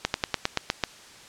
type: slowing click train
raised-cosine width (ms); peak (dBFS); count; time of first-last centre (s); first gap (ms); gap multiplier
0.2; -5; 8; 0.05-0.838; 91; 1.07
effects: white hiss -48 dBFS RMS until 1.28 s + low-pass 7000 Hz 12 dB/octave